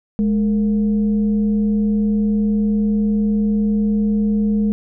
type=tone with frequency modulation; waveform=sine; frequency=209.9 Hz; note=G#3; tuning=19 cents sharp; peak=-14 dBFS; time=0.19-4.72 s; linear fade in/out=0 ms; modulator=250 Hz; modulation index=0.35; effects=none